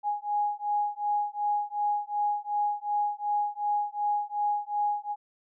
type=beating tone pair; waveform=sine; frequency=827 / 829.7 Hz; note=G#5 / G#5; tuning=-8 / -2 cents; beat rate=2.7 Hz; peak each=-29 / -29 dBFS; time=0.03-5.16 s; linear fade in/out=50 ms; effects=none